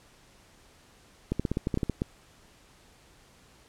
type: clicks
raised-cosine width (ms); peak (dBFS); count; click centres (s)
3; -14; 11; 1.32 / 1.396 / 1.452 / 1.516 / 1.571 / 1.671 / 1.742 / 1.774 / 1.832 / 1.897 / 2.019
effects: pink hiss -58 dBFS RMS until 3.68 s + low-pass 10000 Hz 12 dB/octave

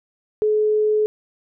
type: tone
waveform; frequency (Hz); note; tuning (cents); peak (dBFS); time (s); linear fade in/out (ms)
sine; 426.8; G#4; +47; -15; 0.42-1.06; 0
effects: none

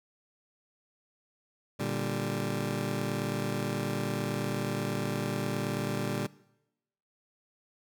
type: chord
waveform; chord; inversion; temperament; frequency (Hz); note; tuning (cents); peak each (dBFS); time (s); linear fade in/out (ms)
20% pulse; G minor; first; just; 117.6 / 147 / 196; Bb2 / D3 / G3; +16 / +2 / 0; -30; 1.79-6.27; 10
effects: noise-tail reverb RT60 0.9 s tail -21 dB re dry

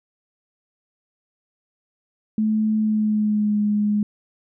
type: tone with pitch glide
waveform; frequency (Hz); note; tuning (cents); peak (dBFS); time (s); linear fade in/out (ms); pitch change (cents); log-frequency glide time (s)
sine; 216.4 to 208.5; A3 to G#3; -29 to +7; -17; 2.38-4.03; 2; -64; 2.78-3.59
effects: none

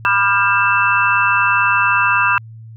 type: tone cluster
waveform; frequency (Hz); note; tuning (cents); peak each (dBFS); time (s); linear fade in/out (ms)
sine; 987 / 1198 / 1400 / 1593 / 2658; B5 / D6 / F6 / G6 / E7; -1 / +34 / +4 / +27 / +14; -18; 0.05-2.38; 0
effects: added 112 Hz sine -33 dBFS peak until 2.76 s

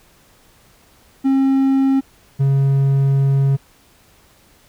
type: tone pair in turn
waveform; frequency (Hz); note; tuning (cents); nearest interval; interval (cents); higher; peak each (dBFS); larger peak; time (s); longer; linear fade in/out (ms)
triangle; 269.1 / 137.3; C4 / C#3; +49 / -16; octave; 1165; first; -10; neither; 1.24-2.01 / 2.39-3.57; second; 20
effects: pink hiss -52 dBFS RMS until 4.68 s

